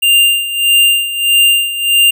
square tone with tremolo, 2794 Hz, F7, in tune, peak -6 dBFS, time 0.02-2.11 s, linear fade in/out 10 ms, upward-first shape sine, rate 1.6 Hz, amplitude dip 75%, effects none

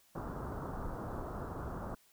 pink low-pass noise, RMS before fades -41 dBFS, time 0.15-1.95 s, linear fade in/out 5 ms, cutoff 1400 Hz, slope 48 dB/octave, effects white hiss -67 dBFS RMS until 2.12 s

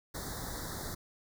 pink band-stop noise, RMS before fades -40 dBFS, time 0.14-0.95 s, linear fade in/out 10 ms, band 2000 to 3600 Hz, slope 96 dB/octave, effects none

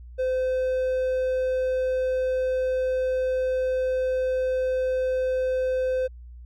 triangle tone, 514 Hz, C5, 31 cents flat, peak -20 dBFS, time 0.18-6.08 s, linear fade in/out 20 ms, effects added 60 Hz sine -40 dBFS peak until 6.45 s

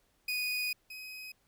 30% pulse tone pair in turn, 2481 / 2523 Hz, D#7 / D#7, -6 / +23 cents, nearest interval unison, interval 29 cents, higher second, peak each -29 / -40 dBFS, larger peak first, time 0.28-0.73 / 0.9-1.32 s, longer first, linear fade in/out 5 ms, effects pink hiss -72 dBFS RMS until 1.47 s

